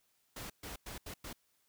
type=noise bursts at uneven times; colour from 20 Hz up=pink; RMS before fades=-45 dBFS; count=5; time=0.36-0.5 / 0.63-0.76 / 0.86-0.98 / 1.06-1.14 / 1.24-1.33 s; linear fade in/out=5 ms; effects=white hiss -75 dBFS RMS until 1.68 s